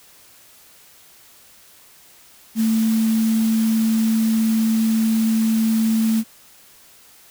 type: tone in noise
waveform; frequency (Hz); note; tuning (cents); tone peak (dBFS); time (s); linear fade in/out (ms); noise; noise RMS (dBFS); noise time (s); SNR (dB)
sine; 222.7; A3; +21; -15; 2.55-6.24; 50; white; -33; 2.55-6.24; +15
effects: white hiss -49 dBFS RMS until 7.3 s